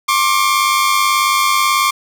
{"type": "tone pair together", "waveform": "sawtooth", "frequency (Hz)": [1076.4, 1174.7], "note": ["C6", "D6"], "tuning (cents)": [49, 0], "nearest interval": "major second", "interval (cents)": 151, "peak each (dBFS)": -11, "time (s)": [0.08, 1.91], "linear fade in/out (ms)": 10, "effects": []}